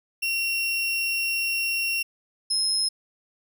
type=tone pair in turn; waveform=35% pulse; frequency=2737 / 5152 Hz; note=F7 / E8; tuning=-36 / -41 cents; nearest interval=major seventh; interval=1095 cents; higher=second; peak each=-22 / -19 dBFS; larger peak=second; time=0.22-2.03 / 2.5-2.89 s; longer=first; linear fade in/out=10 ms; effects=none